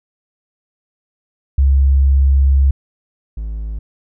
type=tone pair in turn; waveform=sine / triangle; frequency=68.2 / 53.91 Hz; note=C#2 / A1; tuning=-28 / -35 cents; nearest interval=major third; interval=407 cents; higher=first; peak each=-8 / -19 dBFS; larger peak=first; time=1.58-2.71 / 3.37-3.79 s; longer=first; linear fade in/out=5 ms; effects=none